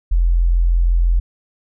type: tone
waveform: sine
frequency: 42.94 Hz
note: F1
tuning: 29 cents flat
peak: -11 dBFS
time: 0.11-1.2 s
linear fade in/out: 10 ms
effects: none